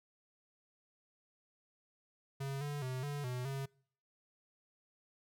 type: tone with pitch steps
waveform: square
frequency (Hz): 137.1 / 145.3 / 128.6 / 144.5 / 125.2 / 136.5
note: C#3 / D3 / C3 / D3 / B2 / C#3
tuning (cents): -19 / -18 / -30 / -28 / +24 / -26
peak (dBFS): -38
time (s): 2.4-3.66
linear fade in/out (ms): 10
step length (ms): 210
effects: noise-tail reverb RT60 0.6 s tail -26 dB re dry